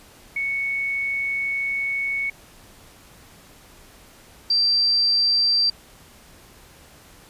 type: tone pair in turn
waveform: sine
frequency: 2217 / 4698 Hz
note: C#7 / D8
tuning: 0 / 0 cents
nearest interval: octave + minor second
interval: 1300 cents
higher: second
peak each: -22 / -16 dBFS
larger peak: second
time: 0.36-2.3 / 4.5-5.7 s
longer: first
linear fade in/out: 5 ms
effects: pink hiss -49 dBFS RMS until 7.29 s + resampled to 32000 Hz